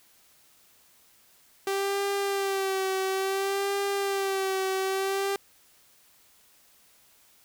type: tone with vibrato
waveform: sawtooth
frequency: 390 Hz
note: G4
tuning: 9 cents flat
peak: -22 dBFS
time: 1.67-5.36 s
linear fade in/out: 2 ms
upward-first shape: sine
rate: 0.58 Hz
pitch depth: 40 cents each way
effects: white hiss -60 dBFS RMS until 7.44 s